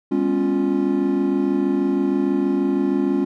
triangle tone cluster, 202 / 250.8 / 277.1 / 350.8 Hz, G#3 / B3 / C#4 / F4, -48 / +27 / -1 / +8 cents, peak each -22 / -25 / -18 / -21 dBFS, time 0.11-3.25 s, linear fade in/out 10 ms, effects none

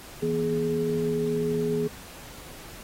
sine tone cluster, 162 / 240.5 / 418.9 Hz, E3 / B3 / G#4, -30 / -46 / +15 cents, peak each -30 / -30 / -25 dBFS, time 0.22-1.88 s, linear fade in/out 10 ms, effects pink hiss -45 dBFS RMS until 2.83 s + AAC 48 kbps

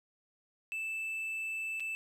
triangle tone with dropouts, 2639 Hz, E7, 1 cent sharp, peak -33 dBFS, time 0.72-1.95 s, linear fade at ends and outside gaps 0 ms, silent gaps 1.798-1.804 s, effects none

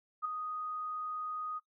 sine tone with ADSR envelope, 1244.5 Hz, D#6, in tune, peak -29 dBFS, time 0.22-1.6 s, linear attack 31 ms, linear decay 5 ms, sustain -7 dB, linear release 28 ms, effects noise-tail reverb RT60 0.1 s tail -19 dB re dry

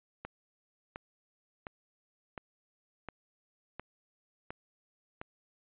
click train, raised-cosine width 0.5 ms, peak -25 dBFS, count 8, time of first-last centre 0.25-5.215 s, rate 1.41 Hz, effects resampled to 8000 Hz

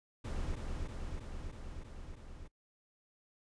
brown noise with echo, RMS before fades -37 dBFS, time 0.24-0.56 s, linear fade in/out 10 ms, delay 320 ms, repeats 6, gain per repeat -2 dB, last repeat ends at 2.48 s, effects noise-tail reverb RT60 0.1 s tail -22 dB re dry + resampled to 22050 Hz

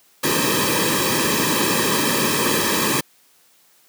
pink noise with comb filter, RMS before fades -19 dBFS, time 0.23-3.01 s, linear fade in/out 10 ms, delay 1.4 ms, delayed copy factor -1, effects white hiss -56 dBFS RMS until 3.88 s + high-pass 150 Hz 12 dB/octave

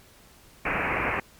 white low-pass noise, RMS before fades -27 dBFS, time 0.65-1.2 s, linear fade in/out 5 ms, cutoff 2600 Hz, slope 96 dB/octave, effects pink hiss -54 dBFS RMS until 1.39 s + MP3 96 kbps

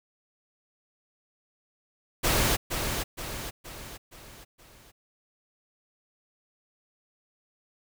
pink noise with echo, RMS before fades -24 dBFS, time 2.23-2.57 s, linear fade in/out 20 ms, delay 470 ms, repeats 5, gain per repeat -6 dB, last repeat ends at 4.92 s, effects none

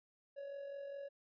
triangle tone with amplitude modulation, 560 Hz, C#5, 18 cents sharp, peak -40 dBFS, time 0.36-1.09 s, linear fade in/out 20 ms, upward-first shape sine, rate 44.9 Hz, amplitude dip 45%, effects resampled to 11025 Hz

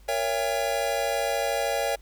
square chord, A# diminished seventh, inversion none, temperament just, 466.2 / 559.4 / 671.3 / 805.5 Hz, A#4 / C#5 / E5 / G5, 0 / +16 / +31 / +47 cents, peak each -33 / -29 / -31 / -31 dBFS, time 0.08-1.96 s, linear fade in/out 10 ms, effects added 50 Hz sine -48 dBFS peak until 2.01 s + pink hiss -60 dBFS RMS until 2.01 s

